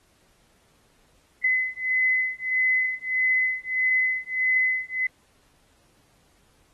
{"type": "beating tone pair", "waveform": "sine", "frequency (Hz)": [2028, 2029.6], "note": ["B6", "B6"], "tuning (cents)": [45, 47], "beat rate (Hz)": 1.6, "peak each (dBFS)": -24, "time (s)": [1.44, 5.07], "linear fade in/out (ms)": 5, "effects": ["pink hiss -63 dBFS RMS until 6.73 s", "AAC 32 kbps"]}